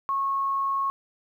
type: tone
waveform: sine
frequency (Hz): 1095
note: C#6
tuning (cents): -22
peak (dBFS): -23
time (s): 0.09-0.9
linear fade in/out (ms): 0
effects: 10-bit